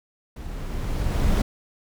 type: noise with level ramp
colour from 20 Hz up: brown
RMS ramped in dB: -35 to -18 dBFS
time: 0.36-1.42 s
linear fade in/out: 5 ms
effects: none